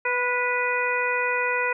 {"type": "harmonic tone with a mistuned harmonic", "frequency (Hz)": 493.9, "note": "B4", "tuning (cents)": 0, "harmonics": [1, 2, 3, 4, 5], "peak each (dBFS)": [-28, -28, -28, -28, -28], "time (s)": [0.05, 1.73], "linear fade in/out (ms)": 5, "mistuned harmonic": 3, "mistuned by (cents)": -22, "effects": []}